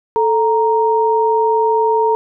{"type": "tone pair together", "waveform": "sine", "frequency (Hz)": [440, 932.3], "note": ["A4", "A#5"], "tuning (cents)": [0, 0], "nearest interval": "octave + minor second", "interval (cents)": 1300, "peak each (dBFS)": -14, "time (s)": [0.16, 2.15], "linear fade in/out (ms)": 0, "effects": []}